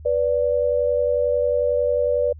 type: tone pair together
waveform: sine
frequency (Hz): 491.3 / 582.4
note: B4 / D5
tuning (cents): -9 / -15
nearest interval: minor third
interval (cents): 294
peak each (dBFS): -20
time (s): 0.05-2.33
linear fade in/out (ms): 10
effects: added 77 Hz sine -37 dBFS peak until 2.39 s